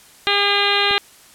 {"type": "harmonic tone", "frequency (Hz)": 404.4, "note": "G#4", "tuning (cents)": -46, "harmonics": [1, 2, 3, 4, 5, 6, 7, 8, 9, 10], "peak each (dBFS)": [-24, -24, -24, -24, -24, -24, -24, -24, -24, -24], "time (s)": [0.27, 0.98], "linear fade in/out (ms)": 0}
{"type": "click", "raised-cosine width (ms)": 2, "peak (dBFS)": -19, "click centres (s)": 0.91}
{"effects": ["white hiss -47 dBFS RMS until 1.34 s", "low-pass 12000 Hz 12 dB/octave"]}